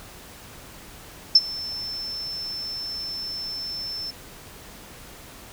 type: tone with ADSR envelope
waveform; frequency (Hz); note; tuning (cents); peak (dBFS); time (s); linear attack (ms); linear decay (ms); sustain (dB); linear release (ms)
sine; 5310; E8; +12; -7; 1.35-4.11; 5; 40; -22; 10
effects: pink hiss -44 dBFS RMS until 5.52 s